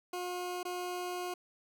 20% pulse tone with dropouts, 358.6 Hz, F4, 46 cents sharp, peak -31 dBFS, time 0.13-1.34 s, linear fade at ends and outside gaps 5 ms, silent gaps 0.631-0.651 s, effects none

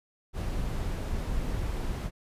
brown noise, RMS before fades -31 dBFS, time 0.33-2.11 s, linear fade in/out 50 ms, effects resampled to 32000 Hz

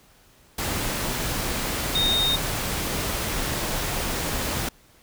sine tone in noise, 3695 Hz, A#7, 16 cents flat, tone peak -20 dBFS, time 1.95-2.36 s, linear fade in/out 5 ms, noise pink, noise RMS -27 dBFS, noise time 0.58-4.69 s, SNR +4 dB, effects pink hiss -56 dBFS RMS until 5.02 s

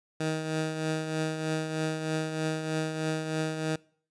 15% pulse tone with tremolo, 157.5 Hz, D#3, 21 cents sharp, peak -20 dBFS, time 0.2-3.76 s, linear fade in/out 5 ms, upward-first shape triangle, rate 3.2 Hz, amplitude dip 55%, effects noise-tail reverb RT60 0.5 s tail -24 dB re dry + resampled to 22050 Hz

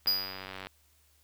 click train, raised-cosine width 0.3 ms, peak -24 dBFS, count 59, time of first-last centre 0.06-0.67 s, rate 95.1 Hz
square tone with exponential decay, 4900 Hz, D#8, 27 cents flat, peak -22 dBFS, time 0.07-0.52 s, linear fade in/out 5 ms, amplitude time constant 97 ms
effects added 74 Hz sine -67 dBFS peak until 1.23 s + white hiss -67 dBFS RMS until 1.23 s

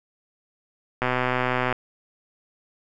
click train, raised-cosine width 0.5 ms, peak -8 dBFS, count 90, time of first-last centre 1.02-1.726 s, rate 126 Hz, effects none

